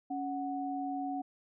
sine tone pair together, 278.3 / 740 Hz, C#4 / F#5, +7 / 0 cents, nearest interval octave + perfect fourth, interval 1693 cents, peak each -36 / -36 dBFS, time 0.1-1.22 s, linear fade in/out 10 ms, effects none

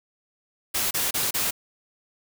white noise bursts, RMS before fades -25 dBFS, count 4, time 0.74-1.51 s, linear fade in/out 10 ms, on 170 ms, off 30 ms, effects none

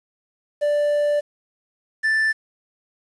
triangle tone pair in turn, 587.3 / 1764.6 Hz, D5 / A6, 0 / +5 cents, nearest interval octave + perfect fifth, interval 1905 cents, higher second, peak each -15 dBFS, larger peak neither, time 0.61-1.21 / 2.03-2.33 s, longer first, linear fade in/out 20 ms, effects resampled to 22050 Hz + 8-bit

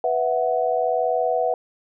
sine chord, B suspended fourth, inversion none, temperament equal, 493.9 / 659.3 / 740 Hz, B4 / E5 / F#5, 0 / 0 / 0 cents, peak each -23 dBFS, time 0.04-1.54 s, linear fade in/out 2 ms, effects none

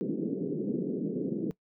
pink band-pass noise, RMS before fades -32 dBFS, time 0.01-1.51 s, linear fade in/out 0 ms, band 160 to 450 Hz, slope 48 dB/octave, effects noise-tail reverb RT60 0.1 s tail -20 dB re dry

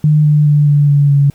sine tone with pitch steps, 151.5 / 149.41 / 147.36 / 145.33 / 143.33 / 141.35 Hz, D#3 / D3 / D3 / D3 / D3 / C#3, -46 / +30 / +6 / -18 / -42 / +34 cents, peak -6 dBFS, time 0.04-1.3 s, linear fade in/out 2 ms, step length 210 ms, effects pink hiss -50 dBFS RMS until 1.34 s

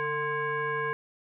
sine tone with frequency modulation, 1046.5 Hz, C6, in tune, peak -27 dBFS, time 0-0.93 s, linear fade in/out 0 ms, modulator 596 Hz, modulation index 1.4, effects none

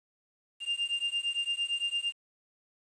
triangle beating tone pair, 2796 / 2804.8 Hz, F7 / F7, +1 / +7 cents, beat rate 8.8 Hz, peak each -31 dBFS, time 0.6-2.13 s, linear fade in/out 50 ms, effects resampled to 22050 Hz + 9-bit

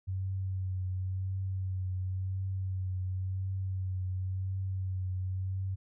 sine tone with vibrato, 94 Hz, F#2, 28 cents sharp, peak -31 dBFS, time 0.07-5.76 s, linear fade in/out 20 ms, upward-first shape triangle, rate 0.94 Hz, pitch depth 30 cents each way, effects none

